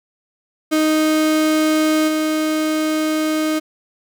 35% pulse tone with level steps, 311.1 Hz, D#4, in tune, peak -12 / -15 dBFS, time 0.71-3.6 s, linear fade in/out 20 ms, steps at 2.07 s, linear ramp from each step 20 ms, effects none

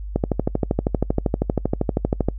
click train, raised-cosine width 2 ms, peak -5 dBFS, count 28, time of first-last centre 0.16-2.286 s, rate 12.7 Hz, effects noise-tail reverb RT60 0.1 s tail -26 dB re dry + added 50 Hz sine -28 dBFS peak until 2.38 s

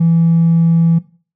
sine tone with hard clipping, 166.3 Hz, E3, 16 cents sharp, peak -9 dBFS, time 0-0.99 s, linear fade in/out 10 ms, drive 1 dB, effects noise-tail reverb RT60 0.4 s tail -18 dB re dry

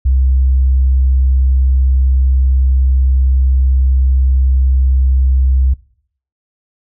sine tone, 65.41 Hz, C2, in tune, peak -7 dBFS, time 0.05-5.74 s, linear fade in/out 10 ms, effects noise-tail reverb RT60 0.6 s tail -21 dB re dry + tanh soft clip ceiling -4 dBFS

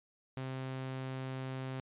sawtooth tone, 131.4 Hz, C3, 8 cents sharp, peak -34 dBFS, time 0.37-1.8 s, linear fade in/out 0 ms, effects resampled to 8000 Hz

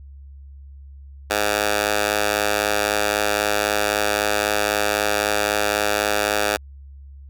10% pulse tone with high-pass filter, 103.83 Hz, G#2, in tune, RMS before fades -21 dBFS, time 1.3-6.57 s, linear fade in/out 10 ms, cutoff 670 Hz, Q 0.8, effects added 69 Hz sine -38 dBFS peak until 7.29 s

